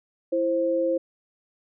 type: tone pair together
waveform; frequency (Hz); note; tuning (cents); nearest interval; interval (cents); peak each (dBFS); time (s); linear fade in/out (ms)
sine; 332.7 / 527; E4 / C5; +16 / +12; minor sixth; 796; -26 / -22; 0.32-0.98; 10
effects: none